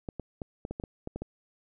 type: clicks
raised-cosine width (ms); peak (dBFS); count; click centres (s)
2; -22; 10; 0.088 / 0.197 / 0.418 / 0.651 / 0.71 / 0.799 / 0.838 / 1.074 / 1.16 / 1.22
effects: none